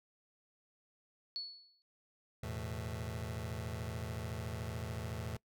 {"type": "tone with exponential decay", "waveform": "sine", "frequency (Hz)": 4411, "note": "C#8", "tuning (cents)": -9, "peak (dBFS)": -36, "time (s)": [1.36, 1.82], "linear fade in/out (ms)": 0, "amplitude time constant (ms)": 100}
{"type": "chord", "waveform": "sawtooth", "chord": "E suspended fourth", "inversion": "none", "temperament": "just", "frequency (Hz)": [82.41, 109.88, 123.61], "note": ["E2", "A2", "B2"], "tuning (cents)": [0, -2, 2], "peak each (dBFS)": [-39, -38, -42], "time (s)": [2.43, 5.37], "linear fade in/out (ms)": 5}
{"effects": ["noise-tail reverb RT60 0.1 s tail -23 dB re dry"]}